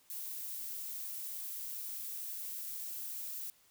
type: noise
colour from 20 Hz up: violet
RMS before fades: -42 dBFS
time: 0.1-3.5 s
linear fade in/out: 0 ms
effects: white hiss -67 dBFS RMS until 3.7 s